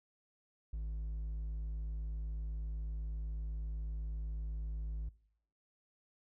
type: tone with hard clipping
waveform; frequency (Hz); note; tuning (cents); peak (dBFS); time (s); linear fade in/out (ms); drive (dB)
sine; 54; A1; -32; -38; 0.73-5.09; 5; 3
effects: noise-tail reverb RT60 0.7 s tail -22 dB re dry